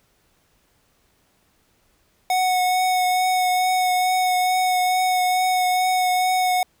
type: tone with vibrato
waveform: square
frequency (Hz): 736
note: F#5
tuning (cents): -9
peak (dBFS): -18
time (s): 2.3-6.63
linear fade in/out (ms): 2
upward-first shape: triangle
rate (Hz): 2.3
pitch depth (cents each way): 16
effects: pink hiss -63 dBFS RMS until 6.8 s